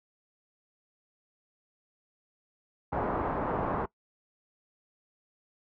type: low-pass noise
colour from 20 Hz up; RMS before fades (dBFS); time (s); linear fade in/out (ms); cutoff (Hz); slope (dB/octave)
white; -31; 2.92-3.86; 10; 1100; 24
effects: noise-tail reverb RT60 0.1 s tail -21 dB re dry